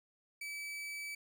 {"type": "tone", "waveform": "40% pulse", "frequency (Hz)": 2300, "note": "D7", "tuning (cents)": -37, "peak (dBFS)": -40, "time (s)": [0.41, 1.15], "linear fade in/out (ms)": 5, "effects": []}